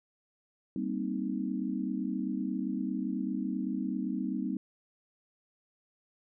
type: chord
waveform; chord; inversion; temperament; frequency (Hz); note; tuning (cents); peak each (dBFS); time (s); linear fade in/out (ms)
sine; C minor seventh; second; equal with one note detuned; 196 / 233.1 / 260.9 / 311.1; G3 / Bb3 / C4 / Eb4; 0 / 0 / -5 / 0; -35 / -37 / -35 / -37; 0.76-4.57; 2
effects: none